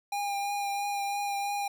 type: tone with vibrato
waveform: square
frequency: 807 Hz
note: G#5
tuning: 50 cents flat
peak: -30 dBFS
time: 0.12-1.68 s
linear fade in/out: 5 ms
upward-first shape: triangle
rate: 3 Hz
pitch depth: 20 cents each way
effects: none